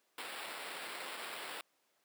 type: noise with sample-and-hold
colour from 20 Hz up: white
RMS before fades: -44 dBFS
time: 0.18-1.61 s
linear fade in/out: 2 ms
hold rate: 6300 Hz
effects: pink hiss -75 dBFS RMS until 2.04 s + high-pass 400 Hz 12 dB/octave